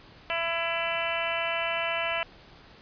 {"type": "harmonic tone", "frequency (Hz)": 334, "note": "E4", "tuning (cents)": 23, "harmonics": [2, 3, 4, 5, 6, 7, 8, 9], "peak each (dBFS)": [-32, -36, -36, -37, -37, -34, -34, -36], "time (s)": [0.3, 2.23], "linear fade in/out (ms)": 0, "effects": ["pink hiss -52 dBFS RMS until 2.81 s", "resampled to 11025 Hz"]}